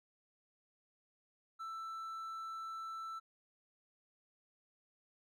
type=tone; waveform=triangle; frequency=1327 Hz; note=E6; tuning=11 cents sharp; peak=-40 dBFS; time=1.59-3.2 s; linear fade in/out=20 ms; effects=none